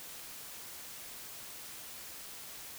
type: silence
effects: white hiss -47 dBFS RMS until 2.78 s